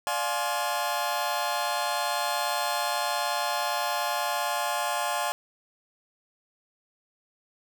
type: chord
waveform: sawtooth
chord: D half-diminished seventh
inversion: none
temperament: just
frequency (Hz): 587.3 / 704.8 / 845.8 / 1057.2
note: D5 / F5 / Ab5 / C6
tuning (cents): 0 / +16 / +31 / +18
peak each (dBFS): -30 / -27 / -27 / -28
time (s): 0.07-5.32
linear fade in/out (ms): 0
effects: none